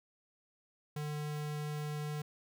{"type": "tone", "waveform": "square", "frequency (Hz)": 149.6, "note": "D3", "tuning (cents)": 32, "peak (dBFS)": -37, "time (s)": [0.96, 2.22], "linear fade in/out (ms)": 5, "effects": []}